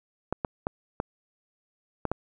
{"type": "clicks", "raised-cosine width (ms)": 1, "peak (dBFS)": -13, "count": 6, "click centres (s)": [0.326, 0.448, 0.669, 1.001, 2.053, 2.116], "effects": []}